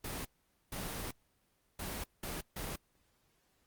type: noise bursts at uneven times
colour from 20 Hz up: pink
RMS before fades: -40 dBFS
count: 5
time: 0.04-0.25 / 0.72-1.11 / 1.79-2.04 / 2.23-2.41 / 2.56-2.76 s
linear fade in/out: 5 ms
effects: pink hiss -74 dBFS RMS until 3.66 s + Opus 24 kbps